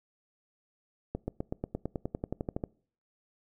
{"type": "accelerating click train", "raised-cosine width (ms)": 2, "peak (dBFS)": -19, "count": 16, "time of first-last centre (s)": [1.15, 2.638], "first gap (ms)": 130, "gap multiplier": 0.96, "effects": ["noise-tail reverb RT60 0.5 s tail -24 dB re dry"]}